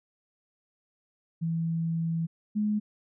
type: tone pair in turn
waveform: sine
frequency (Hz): 164.81 / 210.5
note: E3 / G#3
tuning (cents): 0 / +24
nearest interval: major third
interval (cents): 424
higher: second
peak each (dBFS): -26 / -24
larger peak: second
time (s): 1.41-2.27 / 2.55-2.8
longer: first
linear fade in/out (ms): 20
effects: none